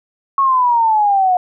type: exponential sweep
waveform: sine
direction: down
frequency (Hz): 1108.7 to 718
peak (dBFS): -10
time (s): 0.38-1.37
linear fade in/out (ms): 2
effects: none